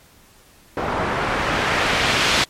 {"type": "noise with low-pass filter sweep", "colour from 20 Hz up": "white", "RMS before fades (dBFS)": -20, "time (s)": [0.77, 2.44], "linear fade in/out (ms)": 2, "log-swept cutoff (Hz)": [920, 3800], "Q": 0.87, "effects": ["pink hiss -51 dBFS RMS until 2.49 s", "MP3 64 kbps"]}